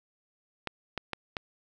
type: clicks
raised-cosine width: 0.3 ms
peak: -16 dBFS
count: 4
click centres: 0.673 / 0.977 / 1.133 / 1.368 s
effects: none